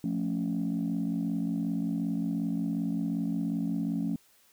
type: chord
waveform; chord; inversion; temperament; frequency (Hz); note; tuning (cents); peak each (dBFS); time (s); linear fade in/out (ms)
sine; F augmented; none; equal; 174.61 / 220 / 277.2; F3 / A3 / C#4; 0 / 0 / 0; -31; 0.04-4.16; 2
effects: tanh soft clip ceiling -22 dBFS + white hiss -63 dBFS RMS until 4.52 s